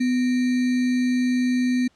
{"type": "tone with sample-and-hold", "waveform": "sine", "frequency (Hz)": 250.6, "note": "B3", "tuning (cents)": 25, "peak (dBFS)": -18, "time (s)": [0, 1.88], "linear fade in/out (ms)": 10, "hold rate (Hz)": 2100, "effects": ["pink hiss -62 dBFS RMS until 1.95 s", "low-pass 6000 Hz 12 dB/octave"]}